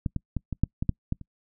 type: clicks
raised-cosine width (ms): 5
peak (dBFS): -14 / -16 / -15 / -18 / -9 / -15 / -10 / -14 / -29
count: 9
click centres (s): 0.062 / 0.163 / 0.367 / 0.527 / 0.636 / 0.825 / 0.893 / 1.124 / 1.213
effects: noise-tail reverb RT60 0.1 s tail -26 dB re dry